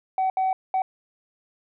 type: tone bursts at uneven times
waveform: sine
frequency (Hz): 757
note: F#5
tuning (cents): +39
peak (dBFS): -18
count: 3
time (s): 0.18-0.3 / 0.37-0.53 / 0.74-0.82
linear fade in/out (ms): 2
effects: tanh soft clip ceiling -18 dBFS